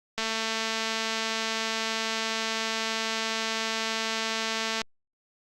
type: click train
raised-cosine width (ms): 0.2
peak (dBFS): -12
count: 1035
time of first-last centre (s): 0.18-4.817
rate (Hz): 223
effects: Opus 48 kbps